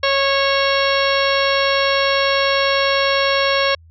harmonic tone, 550 Hz, C#5, 14 cents flat, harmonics 1 / 2 / 3 / 4 / 5 / 6 / 7 / 8 / 10, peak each -18 / -21 / -23 / -24 / -25 / -26 / -26 / -27 / -28 dBFS, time 0.03-3.75 s, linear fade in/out 5 ms, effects added 82 Hz sine -43 dBFS peak until 3.9 s

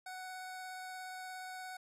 25% pulse tone with vibrato, 743 Hz, F#5, 7 cents sharp, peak -40 dBFS, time 0.06-1.77 s, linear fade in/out 5 ms, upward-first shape sine, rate 17 Hz, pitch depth 8 cents each way, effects resampled to 32000 Hz

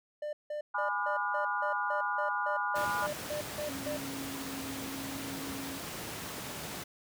triangle tone bursts, 597 Hz, D5, 28 cents sharp, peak -32 dBFS, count 14, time 0.22-3.97 s, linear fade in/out 5 ms, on 110 ms, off 170 ms
sine chord, G# diminished seventh, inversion none, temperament just, 830.6 / 996.7 / 1196.1 / 1435.3 Hz, G#5 / B5 / D6 / F6, 0 / +16 / +31 / +47 cents, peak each -36 / -35 / -37 / -34 dBFS, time 0.74-3.07 s, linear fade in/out 10 ms
pink high-pass noise, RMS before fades -41 dBFS, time 2.75-6.84 s, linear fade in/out 10 ms, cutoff 110 Hz, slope 12 dB/octave
sine tone with vibrato, 272.2 Hz, C#4, 31 cents flat, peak -40 dBFS, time 3.66-5.79 s, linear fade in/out 50 ms, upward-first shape sine, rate 0.72 Hz, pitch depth 11 cents each way
effects none

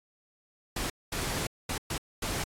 pink noise bursts at uneven times, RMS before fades -32 dBFS, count 5, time 0.76-0.9 / 1.12-1.47 / 1.69-1.78 / 1.9-1.98 / 2.22-2.44 s, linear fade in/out 5 ms, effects low-pass 12000 Hz 12 dB/octave + AAC 64 kbps

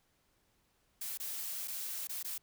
blue noise with dropouts, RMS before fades -40 dBFS, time 1.01-2.38 s, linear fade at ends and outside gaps 5 ms, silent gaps 1.175-1.199 / 1.676-1.68 / 2.072-2.093 / 2.229-2.245 s, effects pink hiss -74 dBFS RMS until 2.42 s

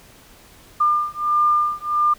sine beating tone pair, 1200 / 1201.5 Hz, D6 / D6, +37 / +39 cents, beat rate 1.5 Hz, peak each -19 / -19 dBFS, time 0.8-2.14 s, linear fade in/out 10 ms, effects pink hiss -48 dBFS RMS until 2.18 s

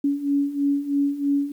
sine beating tone pair, 280.7 / 283.8 Hz, C#4 / C#4, +22 / +41 cents, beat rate 3.1 Hz, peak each -25 / -21 dBFS, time 0.04-1.52 s, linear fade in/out 5 ms, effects 9-bit

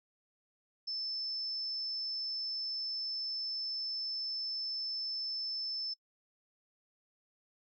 sine tone, 5274 Hz, E8, in tune, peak -35 dBFS, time 0.87-5.94 s, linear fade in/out 10 ms, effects noise-tail reverb RT60 0.1 s tail -24 dB re dry

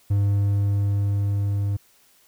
triangle tone with level ramp, 100.7 Hz, G2, 47 cents sharp, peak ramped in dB -15 to -19 dBFS, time 0.1-1.77 s, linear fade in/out 10 ms, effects white hiss -58 dBFS RMS until 2.27 s

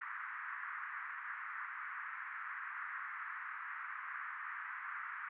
white band-pass noise, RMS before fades -45 dBFS, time 0.01-5.29 s, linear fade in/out 5 ms, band 1100 to 1900 Hz, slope 48 dB/octave, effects none

